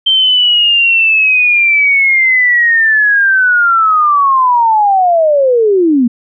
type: linear sweep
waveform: sine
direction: down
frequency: 3136 to 226.9 Hz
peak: -6 dBFS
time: 0.06-6.08 s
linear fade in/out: 10 ms
effects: none